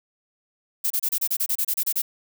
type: noise bursts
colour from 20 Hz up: violet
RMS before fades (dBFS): -23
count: 13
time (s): 0.84-2.02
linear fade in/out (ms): 10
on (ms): 64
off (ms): 29
effects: none